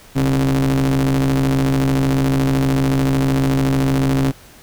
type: ring-modulated tone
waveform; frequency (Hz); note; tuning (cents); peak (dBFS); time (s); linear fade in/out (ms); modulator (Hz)
45% pulse; 65.41; C2; 0; -11; 0.15-4.32; 20; 203
effects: pink hiss -44 dBFS RMS until 4.62 s